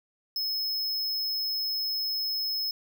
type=tone; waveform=square; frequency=5180 Hz; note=E8; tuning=31 cents flat; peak=-28 dBFS; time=0.36-2.71 s; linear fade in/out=2 ms; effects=none